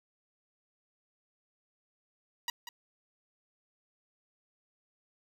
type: tone with echo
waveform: 10% pulse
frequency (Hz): 959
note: A#5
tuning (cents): +49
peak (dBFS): -23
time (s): 2.48-2.5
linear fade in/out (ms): 2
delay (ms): 190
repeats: 1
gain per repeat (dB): -10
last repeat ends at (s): 2.69
effects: none